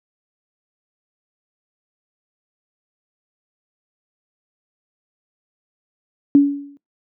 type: tone with exponential decay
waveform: sine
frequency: 283.5 Hz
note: C#4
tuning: 39 cents sharp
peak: -4 dBFS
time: 6.35-6.77 s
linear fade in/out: 0 ms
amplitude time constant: 91 ms
effects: noise-tail reverb RT60 0.2 s tail -23 dB re dry + high-pass 150 Hz 12 dB/octave